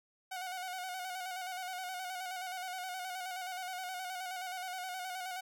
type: tone with vibrato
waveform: sawtooth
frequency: 737 Hz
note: F#5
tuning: 7 cents flat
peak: -35 dBFS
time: 0.31-5.41 s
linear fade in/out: 10 ms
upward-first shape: square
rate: 9.5 Hz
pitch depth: 40 cents each way
effects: none